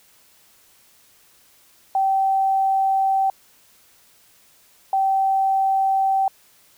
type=tone pair in turn; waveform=sine; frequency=774 / 774 Hz; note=G5 / G5; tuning=-22 / -22 cents; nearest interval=unison; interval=0 cents; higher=neither; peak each=-16 dBFS; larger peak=neither; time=1.95-3.3 / 4.93-6.28 s; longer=neither; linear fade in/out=2 ms; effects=white hiss -55 dBFS RMS until 6.77 s